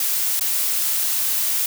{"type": "noise with dropouts", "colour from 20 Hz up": "blue", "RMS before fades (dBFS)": -21, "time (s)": [0, 1.66], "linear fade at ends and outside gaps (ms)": 2, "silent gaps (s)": [0.396, 0.409], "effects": []}